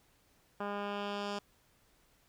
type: tone with low-pass filter sweep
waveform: 10% pulse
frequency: 203.3 Hz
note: G#3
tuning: 37 cents flat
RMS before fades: -38 dBFS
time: 0.6-1.39 s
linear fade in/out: 5 ms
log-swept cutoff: 1600 to 5700 Hz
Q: 1.3
effects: pink hiss -69 dBFS RMS until 2.28 s